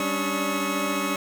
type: tone cluster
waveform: 25% pulse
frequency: 196.7 / 279.5 / 293.8 / 1100 / 1275 Hz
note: G3 / C#4 / D4 / C#6 / D#6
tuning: +6 / +14 / +1 / -14 / +42 cents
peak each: -27 dBFS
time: 0-1.16 s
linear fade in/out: 2 ms
effects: none